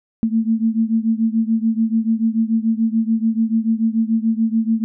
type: beating tone pair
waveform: sine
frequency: 222 / 228.9 Hz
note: A3 / A#3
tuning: +16 / -31 cents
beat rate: 6.9 Hz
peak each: -17 / -19 dBFS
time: 0.23-4.84 s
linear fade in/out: 0 ms
effects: none